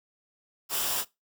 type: noise with comb filter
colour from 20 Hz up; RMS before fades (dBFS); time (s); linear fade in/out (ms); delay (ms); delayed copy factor
white; -29; 0.69-1.05; 50; 0.47; -0.5
effects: noise-tail reverb RT60 0.2 s tail -20 dB re dry